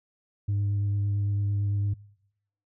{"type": "tone with vibrato", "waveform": "sine", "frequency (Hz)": 101.3, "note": "G#2", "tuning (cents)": -43, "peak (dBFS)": -21, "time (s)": [0.48, 1.94], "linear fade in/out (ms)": 10, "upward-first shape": "triangle", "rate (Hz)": 8.9, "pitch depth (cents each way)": 14, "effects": ["noise-tail reverb RT60 0.8 s tail -25 dB re dry", "tanh soft clip ceiling -22 dBFS"]}